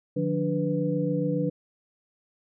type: tone cluster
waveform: sine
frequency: 151.5 / 178.8 / 291.6 / 493.7 Hz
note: D#3 / F3 / D4 / B4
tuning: -46 / +41 / -12 / -1 cents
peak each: -29 dBFS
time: 0.16-1.5 s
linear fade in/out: 10 ms
effects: none